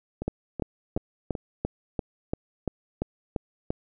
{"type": "two click trains", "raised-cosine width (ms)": 2, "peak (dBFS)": [-13, -18], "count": [11, 4], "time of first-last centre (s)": [[0.28, 3.705], [0.22, 1.352]], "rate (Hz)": [2.92, 2.65], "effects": []}